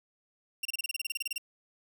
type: tone bursts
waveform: sawtooth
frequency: 2761 Hz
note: F7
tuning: 20 cents flat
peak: -27 dBFS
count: 15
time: 0.63-1.381 s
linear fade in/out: 5 ms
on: 23 ms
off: 29 ms
effects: none